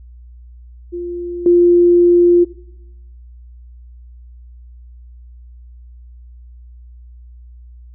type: tone with level steps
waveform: sine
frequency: 349.2 Hz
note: F4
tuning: in tune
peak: -21 / -6 dBFS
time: 0.92-2.45 s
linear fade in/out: 20 ms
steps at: 1.46 s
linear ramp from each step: 2 ms
effects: noise-tail reverb RT60 0.8 s tail -17 dB re dry + added 60 Hz sine -36 dBFS peak until 7.94 s